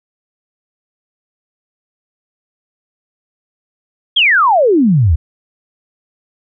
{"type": "exponential sweep", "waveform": "sine", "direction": "down", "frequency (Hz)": [3400, 69.9], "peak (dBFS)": -7, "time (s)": [4.16, 5.16], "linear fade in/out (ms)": 10, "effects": []}